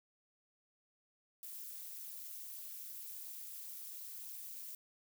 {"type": "noise with amplitude modulation", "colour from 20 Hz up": "violet", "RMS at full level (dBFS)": -44, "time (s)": [1.43, 4.75], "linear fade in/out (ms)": 2, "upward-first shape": "sine", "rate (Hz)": 241, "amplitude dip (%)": 90, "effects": []}